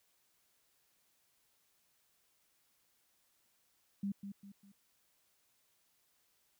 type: tone with echo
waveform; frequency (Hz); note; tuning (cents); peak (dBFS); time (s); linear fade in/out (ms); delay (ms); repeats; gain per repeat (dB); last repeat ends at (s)
sine; 199.2; G3; +28; -34; 4.03-4.12; 5; 200; 3; -8; 4.72
effects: white hiss -75 dBFS RMS until 6.59 s